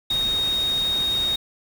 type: tone in noise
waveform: sine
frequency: 3729 Hz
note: A#7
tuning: in tune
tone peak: -20 dBFS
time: 0.1-1.36 s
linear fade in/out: 5 ms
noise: pink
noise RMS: -34 dBFS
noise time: 0.1-1.36 s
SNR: +11 dB
effects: none